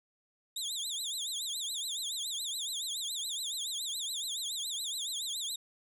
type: tone with vibrato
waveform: 25% pulse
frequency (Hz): 3635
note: A#7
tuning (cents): -44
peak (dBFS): -30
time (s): 0.56-5.56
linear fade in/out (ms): 5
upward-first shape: triangle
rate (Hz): 7.1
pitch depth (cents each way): 230
effects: none